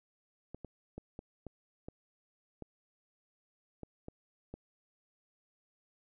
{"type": "clicks", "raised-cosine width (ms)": 2, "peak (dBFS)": -30, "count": 10, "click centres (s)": [0.546, 0.647, 0.98, 1.191, 1.467, 1.885, 2.623, 3.833, 4.084, 4.54], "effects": []}